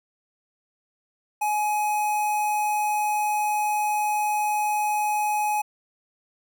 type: tone with notch filter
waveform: square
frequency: 842 Hz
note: G#5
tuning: 24 cents sharp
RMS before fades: -24 dBFS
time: 1.41-5.62 s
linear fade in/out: 10 ms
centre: 4400 Hz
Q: 1.4
effects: none